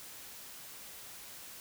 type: silence
effects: white hiss -49 dBFS RMS until 1.6 s